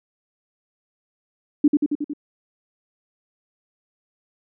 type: tone with echo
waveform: sine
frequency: 293.7 Hz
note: D4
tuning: in tune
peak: -10 dBFS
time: 1.64-1.68 s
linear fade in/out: 5 ms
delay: 91 ms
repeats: 5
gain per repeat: -3 dB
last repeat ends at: 2.135 s
effects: none